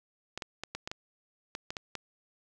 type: clicks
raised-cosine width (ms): 0.2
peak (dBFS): -19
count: 10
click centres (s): 0.376 / 0.422 / 0.636 / 0.75 / 0.875 / 0.915 / 1.551 / 1.705 / 1.768 / 1.953
effects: none